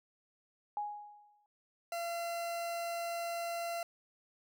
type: tone with exponential decay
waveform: sine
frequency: 830.6 Hz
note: G#5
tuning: in tune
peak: -32 dBFS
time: 0.77-1.46 s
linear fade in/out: 1 ms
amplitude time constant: 150 ms
type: tone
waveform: 40% pulse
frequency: 682 Hz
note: F5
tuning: 41 cents flat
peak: -35 dBFS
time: 1.92-3.83 s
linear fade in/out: 2 ms
effects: none